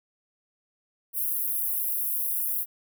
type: high-pass noise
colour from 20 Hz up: pink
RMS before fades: -28 dBFS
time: 1.13-2.66 s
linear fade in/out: 50 ms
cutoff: 11000 Hz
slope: 48 dB/octave
effects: none